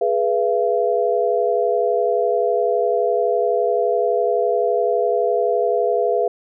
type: tone cluster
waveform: sine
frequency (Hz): 417.6 / 489.4 / 679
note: G#4 / B4 / F5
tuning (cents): +10 / -16 / -49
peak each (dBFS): -20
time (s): 0.01-6.28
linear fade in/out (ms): 5
effects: none